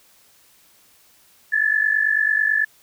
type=tone pair together; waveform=sine; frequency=1710.9 / 1760 Hz; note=A6 / A6; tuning=-49 / 0 cents; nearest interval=unison; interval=49 cents; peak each=-19 dBFS; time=1.52-2.65 s; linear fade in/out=10 ms; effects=white hiss -55 dBFS RMS until 2.82 s